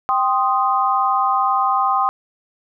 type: chord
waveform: sine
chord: C minor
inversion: second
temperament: equal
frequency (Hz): 784 / 1046.5 / 1244.5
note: G5 / C6 / Eb6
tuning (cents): 0 / 0 / 0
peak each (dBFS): -19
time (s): 0.09-2.09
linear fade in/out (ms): 0
effects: none